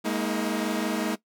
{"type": "chord", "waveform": "sawtooth", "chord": "Ab suspended second", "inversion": "none", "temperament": "equal with one note detuned", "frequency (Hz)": [207.7, 233.1, 318], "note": ["Ab3", "Bb3", "Eb4"], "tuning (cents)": [0, 0, 38], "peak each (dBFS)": -26, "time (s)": [0.04, 1.16], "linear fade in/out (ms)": 20, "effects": ["noise-tail reverb RT60 0.1 s tail -18 dB re dry"]}